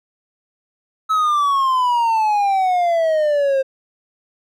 triangle exponential sweep, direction down, 1300 to 528 Hz, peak -12 dBFS, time 1.09-3.63 s, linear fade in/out 20 ms, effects none

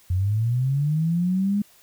sine linear sweep, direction up, 87.31 to 207.7 Hz, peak -19 dBFS, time 0.1-1.62 s, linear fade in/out 5 ms, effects white hiss -55 dBFS RMS until 1.82 s

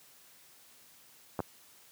clicks, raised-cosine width 1 ms, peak -18 dBFS, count 2, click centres 1.392 / 1.403 s, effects white hiss -59 dBFS RMS until 1.91 s + high-pass 80 Hz 12 dB/octave

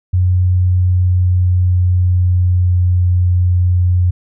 sine tone with pitch glide, 90.9 to 89.6 Hz, F#2 to F2, -30 to +45 cents, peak -9 dBFS, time 0.13-4.11 s, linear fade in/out 10 ms, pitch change -25 cents, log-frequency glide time 0.62-3.02 s, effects none

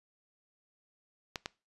clicks, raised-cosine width 0.2 ms, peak -18 dBFS, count 2, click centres 1.358 / 1.459 s, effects noise-tail reverb RT60 0.3 s tail -22 dB re dry + resampled to 24000 Hz

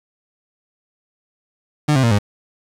30% pulse tone with pitch steps, 150 / 132.1 / 116.34 / 102.45 Hz, D3 / C3 / A#2 / G#2, +37 / +17 / -3 / -23 cents, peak -10 dBFS, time 1.88-2.188 s, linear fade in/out 10 ms, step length 77 ms, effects low-pass 9000 Hz 12 dB/octave + 7-bit

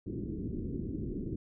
white low-pass noise, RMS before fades -37 dBFS, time 0.06-1.36 s, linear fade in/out 5 ms, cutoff 370 Hz, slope 48 dB/octave, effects none

